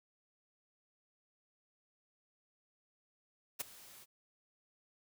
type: noise with ADSR envelope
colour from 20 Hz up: white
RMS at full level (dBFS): -36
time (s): 3.59-4.06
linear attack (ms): 18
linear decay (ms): 14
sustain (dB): -20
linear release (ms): 37
effects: none